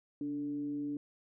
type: tone with frequency modulation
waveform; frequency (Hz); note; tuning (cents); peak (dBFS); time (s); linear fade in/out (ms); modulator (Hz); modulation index
sine; 290; D4; -22; -34; 0.21-0.97; 2; 154; 0.26
effects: none